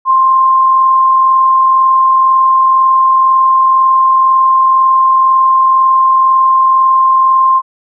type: tone with amplitude modulation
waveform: sine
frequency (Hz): 1053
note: C6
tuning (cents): +11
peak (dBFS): -4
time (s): 0.05-7.62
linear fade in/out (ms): 50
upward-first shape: sine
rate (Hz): 42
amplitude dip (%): 25
effects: none